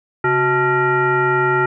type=tone with frequency modulation; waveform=sine; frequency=876 Hz; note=A5; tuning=8 cents flat; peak=-13 dBFS; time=0.24-1.66 s; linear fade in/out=5 ms; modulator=506 Hz; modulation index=1.7; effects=none